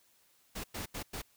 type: noise bursts at uneven times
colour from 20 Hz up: pink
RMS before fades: -40 dBFS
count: 4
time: 0.55-0.64 / 0.74-0.86 / 0.94-1.03 / 1.13-1.22 s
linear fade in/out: 10 ms
effects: white hiss -68 dBFS RMS until 1.36 s